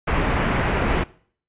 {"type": "low-pass noise", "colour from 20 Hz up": "pink", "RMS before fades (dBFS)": -21, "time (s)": [0.07, 1.04], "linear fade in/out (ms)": 10, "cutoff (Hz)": 2500, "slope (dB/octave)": 24, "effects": ["noise-tail reverb RT60 0.5 s tail -20 dB re dry", "resampled to 8000 Hz"]}